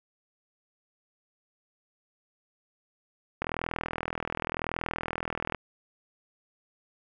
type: click train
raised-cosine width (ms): 0.5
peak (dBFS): -15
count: 88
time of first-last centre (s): 3.42-5.547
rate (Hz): 40.9
effects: none